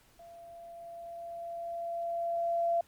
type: tone with level ramp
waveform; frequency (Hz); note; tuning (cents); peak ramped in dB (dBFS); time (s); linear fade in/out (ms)
sine; 681; F5; -44; -49 to -25; 0.19-2.81; 5
effects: pink hiss -64 dBFS RMS until 2.87 s + Opus 48 kbps